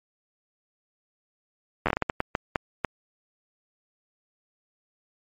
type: slowing click train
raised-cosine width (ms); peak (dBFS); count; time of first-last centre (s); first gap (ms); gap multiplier
0.5; -8; 12; 1.86-2.847; 10; 1.4
effects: MP3 64 kbps